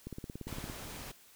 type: click train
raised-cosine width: 3 ms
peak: -28 dBFS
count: 12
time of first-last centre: 0.07-0.699 s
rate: 17.5 Hz
type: noise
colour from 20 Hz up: pink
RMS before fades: -45 dBFS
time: 0.47-1.12 s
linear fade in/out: 10 ms
effects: white hiss -60 dBFS RMS until 1.35 s